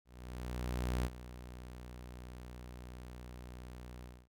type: tone with ADSR envelope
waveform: sawtooth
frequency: 61.5 Hz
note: B1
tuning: 7 cents flat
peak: -28 dBFS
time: 0.05-4.28 s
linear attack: 1000 ms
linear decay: 41 ms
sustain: -15 dB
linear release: 240 ms
effects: none